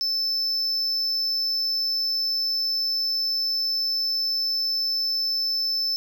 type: tone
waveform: triangle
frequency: 5274 Hz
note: E8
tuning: in tune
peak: -21 dBFS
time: 0.01-5.96 s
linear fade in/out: 0 ms
effects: none